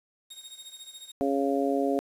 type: tone with tremolo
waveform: sawtooth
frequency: 3729 Hz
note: A#7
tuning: in tune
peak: -37 dBFS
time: 0.3-1.12 s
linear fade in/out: 10 ms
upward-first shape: sine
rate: 14 Hz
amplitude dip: 75%
type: harmonic tone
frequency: 138.59 Hz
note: C#3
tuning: in tune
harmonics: 2 / 3 / 4 / 5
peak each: -27 / -29 / -30 / -31 dBFS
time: 1.21-1.99 s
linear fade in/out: 0 ms
effects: resampled to 32000 Hz + 9-bit